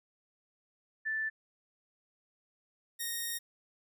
sine / 5% pulse tone pair in turn, 1760 / 1860.8 Hz, A6 / A#6, 0 / -4 cents, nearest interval minor second, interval 96 cents, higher second, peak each -31 / -24 dBFS, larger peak second, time 1.05-1.3 / 2.99-3.39 s, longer second, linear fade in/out 20 ms, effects none

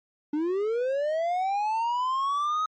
triangle linear sweep, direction up, 289.4 to 1273 Hz, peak -22 dBFS, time 0.33-2.66 s, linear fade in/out 5 ms, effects MP3 32 kbps

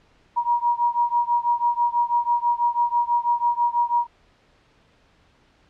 sine beating tone pair, 951 / 957.1 Hz, A#5 / A#5, +34 / +45 cents, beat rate 6.1 Hz, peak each -21 / -22 dBFS, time 0.36-4.07 s, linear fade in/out 20 ms, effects pink hiss -59 dBFS RMS until 5.69 s + low-pass 4000 Hz 12 dB/octave

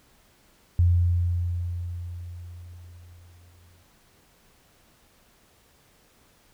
sine tone with exponential decay, 87.31 Hz, F2, in tune, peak -15 dBFS, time 0.79-3.83 s, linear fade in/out 0 ms, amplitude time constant 660 ms, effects pink hiss -60 dBFS RMS until 6.53 s

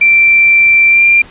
sine tone with pitch glide, 2349 to 2380 Hz, D7 to D7, 0 to +22 cents, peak -4 dBFS, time 0.01-1.22 s, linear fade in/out 5 ms, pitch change +22 cents, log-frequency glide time 0.89-1.03 s, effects pink hiss -36 dBFS RMS until 1.3 s + resampled to 8000 Hz

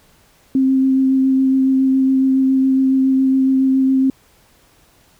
sine tone with vibrato, 264.9 Hz, C4, 22 cents sharp, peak -11 dBFS, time 0.55-4.1 s, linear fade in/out 2 ms, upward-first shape sine, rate 7.2 Hz, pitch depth 11 cents each way, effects pink hiss -53 dBFS RMS until 5.19 s

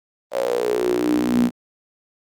sawtooth tone with high-pass filter sweep, 60.7 Hz, B1, 29 cents flat, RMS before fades -20 dBFS, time 0.31-1.51 s, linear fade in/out 50 ms, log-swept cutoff 580 to 220 Hz, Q 9.5, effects Opus 32 kbps

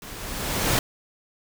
pink noise with level ramp, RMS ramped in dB -40 to -20 dBFS, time 0.02-0.79 s, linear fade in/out 2 ms, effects none

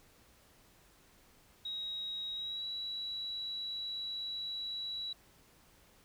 sine tone with pitch glide, 3805 to 3916 Hz, A#7 to B7, +35 to -15 cents, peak -37 dBFS, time 1.65-5.13 s, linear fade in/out 5 ms, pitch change +50 cents, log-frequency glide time 2.34-2.65 s, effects pink hiss -64 dBFS RMS until 6.04 s

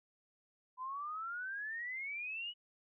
sine exponential sweep, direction up, 1000 to 2960 Hz, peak -39 dBFS, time 0.77-2.54 s, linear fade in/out 50 ms, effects none

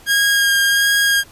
sawtooth tone with vibrato, 1625 Hz, G#6, 38 cents flat, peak -9 dBFS, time 0.06-1.24 s, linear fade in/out 50 ms, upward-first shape sine, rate 1.4 Hz, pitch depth 13 cents each way, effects pink hiss -45 dBFS RMS until 1.31 s + resampled to 32000 Hz

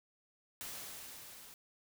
white noise with level ramp, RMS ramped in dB -44 to -55 dBFS, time 0.61-1.54 s, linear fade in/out 0 ms, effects none

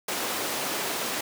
pink high-pass noise, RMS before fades -30 dBFS, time 0.08-1.21 s, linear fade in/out 5 ms, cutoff 320 Hz, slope 12 dB/octave, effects none

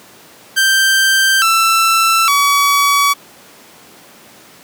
sawtooth tone with pitch steps, 1568 / 1333.8 / 1134.7 Hz, G6 / E6 / C#6, 0 / +20 / +40 cents, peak -6 dBFS, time 0.56-3.14 s, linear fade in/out 20 ms, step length 860 ms, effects pink hiss -41 dBFS RMS until 4.63 s + high-pass 200 Hz 12 dB/octave

